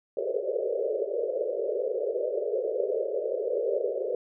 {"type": "band-pass noise", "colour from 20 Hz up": "pink", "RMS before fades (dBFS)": -29, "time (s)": [0.17, 4.15], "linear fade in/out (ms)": 2, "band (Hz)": [390, 600], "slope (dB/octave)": 96, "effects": []}